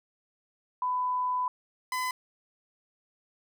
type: tone pair in turn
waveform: sine / 30% pulse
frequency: 1000 / 1011 Hz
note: B5 / B5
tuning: +21 / +40 cents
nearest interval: unison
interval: 19 cents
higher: second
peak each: -26 / -26 dBFS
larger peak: neither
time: 0.82-1.48 / 1.92-2.11 s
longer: first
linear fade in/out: 2 ms
effects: none